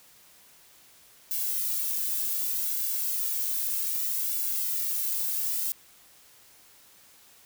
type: noise with flanger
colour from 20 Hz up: violet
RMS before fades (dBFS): -29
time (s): 1.31-5.72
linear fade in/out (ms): 0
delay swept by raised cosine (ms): 1.6 to 2.12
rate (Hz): 0.65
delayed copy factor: -0.8
effects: white hiss -56 dBFS RMS until 7.45 s

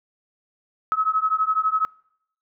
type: beating tone pair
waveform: sine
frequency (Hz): 1279 / 1291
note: D#6 / E6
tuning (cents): +47 / -37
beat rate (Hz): 12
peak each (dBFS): -22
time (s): 0.92-1.85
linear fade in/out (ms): 0
effects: noise-tail reverb RT60 0.7 s tail -26 dB re dry

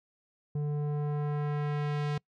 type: tone with low-pass filter sweep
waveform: square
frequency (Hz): 147.3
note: D3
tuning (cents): +6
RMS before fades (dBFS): -31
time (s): 0.55-2.18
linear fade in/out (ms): 5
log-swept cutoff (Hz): 390 to 4500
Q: 0.75
effects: noise-tail reverb RT60 0.1 s tail -25 dB re dry

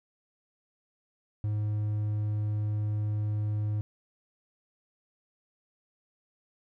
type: tone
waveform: triangle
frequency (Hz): 105.5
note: G#2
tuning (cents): +28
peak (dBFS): -25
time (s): 1.44-3.81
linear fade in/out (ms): 0
effects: none

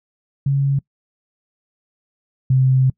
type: tone pair in turn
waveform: sine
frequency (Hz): 138.59 / 130.81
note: C#3 / C3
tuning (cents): 0 / 0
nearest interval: minor second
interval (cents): 100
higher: first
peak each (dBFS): -14 / -11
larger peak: second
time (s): 0.46-0.79 / 2.5-2.9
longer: second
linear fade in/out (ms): 5
effects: noise-tail reverb RT60 0.1 s tail -24 dB re dry

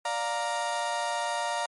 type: chord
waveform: 35% pulse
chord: Bb major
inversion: first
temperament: equal with one note detuned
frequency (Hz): 587.3 / 701.7 / 932.3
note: D5 / F5 / Bb5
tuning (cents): 0 / +8 / 0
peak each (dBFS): -33 / -31 / -29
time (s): 0.05-1.66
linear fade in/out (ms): 5
effects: MP3 48 kbps

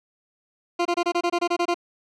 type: tone bursts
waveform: 20% pulse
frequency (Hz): 347.5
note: F4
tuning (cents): -9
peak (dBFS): -15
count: 11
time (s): 0.79-1.744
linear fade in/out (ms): 10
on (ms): 64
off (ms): 25
effects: low-pass 5000 Hz 12 dB/octave

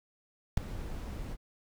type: noise with ADSR envelope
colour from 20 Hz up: brown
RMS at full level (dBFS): -21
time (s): 0.57-1.37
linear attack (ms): 5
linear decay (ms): 4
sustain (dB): -18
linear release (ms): 43
effects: none

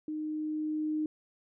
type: tone with level ramp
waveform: sine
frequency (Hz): 307.6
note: D#4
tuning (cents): -20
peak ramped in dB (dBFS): -33 to -28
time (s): 0.08-1.06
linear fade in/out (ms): 2
effects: none

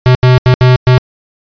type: tone bursts at uneven times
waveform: square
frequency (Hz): 126.7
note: B2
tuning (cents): +45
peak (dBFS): -4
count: 5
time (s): 0.06-0.15 / 0.23-0.38 / 0.46-0.54 / 0.61-0.76 / 0.87-0.98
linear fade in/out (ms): 0
effects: resampled to 11025 Hz

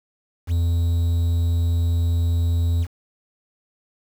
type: tone with quantisation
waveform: triangle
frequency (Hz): 85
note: F2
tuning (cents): -46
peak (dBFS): -15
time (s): 0.47-2.87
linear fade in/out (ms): 50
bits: 7
effects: none

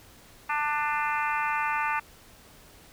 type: harmonic tone with a mistuned harmonic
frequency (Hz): 296.7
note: D4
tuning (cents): +18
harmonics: 3 / 4 / 5 / 6 / 7 / 8 / 9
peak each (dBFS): -29 / -31 / -33 / -35 / -36 / -37 / -38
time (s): 0.49-2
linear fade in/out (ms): 10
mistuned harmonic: 8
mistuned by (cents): +28
effects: pink hiss -53 dBFS RMS until 2.92 s

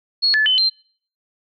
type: tone with pitch steps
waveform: sine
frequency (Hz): 4326 / 1731 / 3038 / 4148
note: C#8 / A6 / F#7 / C8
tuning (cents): -43 / -29 / +45 / -16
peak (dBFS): -13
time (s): 0.22-0.7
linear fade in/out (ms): 20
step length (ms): 120
effects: noise-tail reverb RT60 0.5 s tail -25 dB re dry

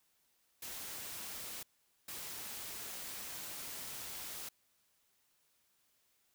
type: noise bursts at uneven times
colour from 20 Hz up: white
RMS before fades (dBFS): -45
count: 2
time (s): 0.62-1.63 / 2.08-4.49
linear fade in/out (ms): 5
effects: white hiss -75 dBFS RMS until 6.34 s

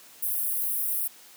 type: high-pass noise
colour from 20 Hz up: white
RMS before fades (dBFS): -28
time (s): 0.22-1.08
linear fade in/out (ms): 10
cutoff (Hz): 9800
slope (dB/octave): 48
effects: white hiss -51 dBFS RMS until 1.36 s + high-pass 150 Hz 12 dB/octave

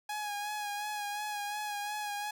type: tone with vibrato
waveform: sawtooth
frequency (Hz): 830.6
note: G#5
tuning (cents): 0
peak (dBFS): -31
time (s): 0.09-2.31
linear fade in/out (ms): 5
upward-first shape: sine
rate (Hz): 2.8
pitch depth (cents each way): 30
effects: none

